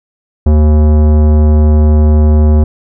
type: tone with tanh clipping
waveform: sine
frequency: 76 Hz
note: D#2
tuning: 40 cents flat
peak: -6 dBFS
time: 0.46-2.64 s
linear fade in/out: 5 ms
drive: 17 dB
effects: none